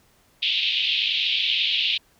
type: band-pass noise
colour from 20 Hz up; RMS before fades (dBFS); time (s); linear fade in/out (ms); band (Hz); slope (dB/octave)
white; -23; 0.42-1.98; 10; 2600 to 3700; 48
effects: pink hiss -60 dBFS RMS until 2.19 s